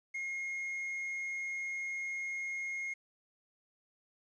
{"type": "tone", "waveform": "triangle", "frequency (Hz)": 2147, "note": "C7", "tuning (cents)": 44, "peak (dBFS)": -34, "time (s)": [0.14, 2.94], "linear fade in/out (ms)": 10, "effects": ["resampled to 22050 Hz", "11-bit"]}